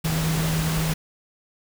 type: tone in noise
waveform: sine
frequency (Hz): 160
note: D#3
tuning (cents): +49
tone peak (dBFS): -22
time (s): 0.04-0.94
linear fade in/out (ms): 10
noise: pink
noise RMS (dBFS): -28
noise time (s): 0.04-0.94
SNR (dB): +3
effects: none